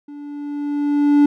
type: tone with level ramp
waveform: triangle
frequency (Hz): 290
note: D4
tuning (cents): -22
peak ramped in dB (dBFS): -31 to -6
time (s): 0.08-1.26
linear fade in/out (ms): 5
effects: none